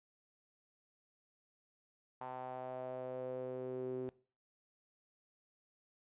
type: tone with band-pass filter sweep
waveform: sawtooth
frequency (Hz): 128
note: C3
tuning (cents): -38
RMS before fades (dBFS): -43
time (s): 2.21-4.09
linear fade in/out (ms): 0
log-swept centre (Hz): 870 to 350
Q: 4.5
effects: noise-tail reverb RT60 0.4 s tail -20 dB re dry + resampled to 8000 Hz

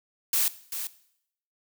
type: noise with echo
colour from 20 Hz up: blue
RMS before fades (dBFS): -24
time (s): 0.33-0.48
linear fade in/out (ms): 2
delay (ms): 390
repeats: 1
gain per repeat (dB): -9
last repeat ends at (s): 0.87
effects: noise-tail reverb RT60 0.7 s tail -17 dB re dry

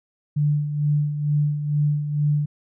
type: tone with tremolo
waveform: sine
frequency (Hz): 147.7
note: D3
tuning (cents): +10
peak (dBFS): -16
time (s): 0.36-2.46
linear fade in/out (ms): 10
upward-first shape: sine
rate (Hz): 2.2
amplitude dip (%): 60
effects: none

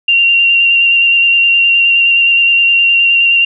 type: tone with vibrato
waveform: sine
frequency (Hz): 2766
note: F7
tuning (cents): -17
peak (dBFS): -6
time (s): 0.08-3.45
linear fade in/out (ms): 5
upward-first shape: square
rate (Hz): 9.6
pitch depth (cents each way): 13
effects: none

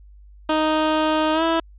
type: tone with pitch glide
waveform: 15% pulse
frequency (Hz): 311.1 to 328.5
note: D#4 to E4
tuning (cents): 0 to -6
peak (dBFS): -11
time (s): 0.49-1.6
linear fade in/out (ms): 5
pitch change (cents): +94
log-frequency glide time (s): 1.33-1.43
effects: added 50 Hz sine -43 dBFS peak until 1.78 s + resampled to 8000 Hz

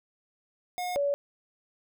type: tone pair in turn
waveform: square / sine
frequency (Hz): 720 / 568.2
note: F#5 / C#5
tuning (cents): -47 / +43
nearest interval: major third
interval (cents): 410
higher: first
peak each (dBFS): -31 / -24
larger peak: second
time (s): 0.78-0.96 / 0.96-1.14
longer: neither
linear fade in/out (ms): 0
effects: none

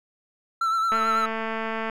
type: tone with vibrato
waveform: triangle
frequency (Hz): 1333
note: E6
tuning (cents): +19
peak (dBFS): -19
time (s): 0.61-1.26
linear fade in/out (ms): 5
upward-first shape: triangle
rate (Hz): 9.1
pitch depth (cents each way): 43
type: click train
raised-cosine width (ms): 0.5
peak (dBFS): -15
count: 219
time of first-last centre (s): 0.92-1.898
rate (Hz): 223
effects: none

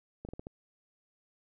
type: slowing click train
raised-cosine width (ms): 2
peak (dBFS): -28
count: 5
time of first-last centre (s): 0.25-0.469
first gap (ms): 38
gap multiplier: 1.25
effects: none

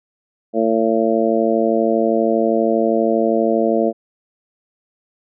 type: harmonic tone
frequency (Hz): 112.5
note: A2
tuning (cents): +39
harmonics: 2 / 3 / 4 / 5 / 6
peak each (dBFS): -20 / -20 / -20 / -20 / -20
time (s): 0.53-3.93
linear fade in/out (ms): 50
effects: none

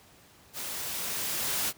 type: noise with level ramp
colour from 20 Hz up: white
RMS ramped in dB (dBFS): -37 to -29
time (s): 0.53-1.73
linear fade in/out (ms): 50
effects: pink hiss -57 dBFS RMS until 1.77 s + high-pass 60 Hz 12 dB/octave

